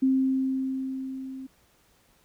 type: tone with level ramp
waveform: sine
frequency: 264.1 Hz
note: C4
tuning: 16 cents sharp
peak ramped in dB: -18 to -36 dBFS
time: 0.02-1.47 s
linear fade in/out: 10 ms
effects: pink hiss -63 dBFS RMS until 2.24 s